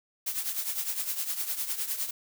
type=noise with tremolo; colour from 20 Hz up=blue; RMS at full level=-29 dBFS; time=0.26-2.11 s; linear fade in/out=10 ms; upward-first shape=triangle; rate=9.8 Hz; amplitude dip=75%; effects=none